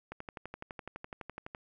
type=click train; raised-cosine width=0.5 ms; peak=-26 dBFS; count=18; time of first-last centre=0.12-1.549 s; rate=11.9 Hz; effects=none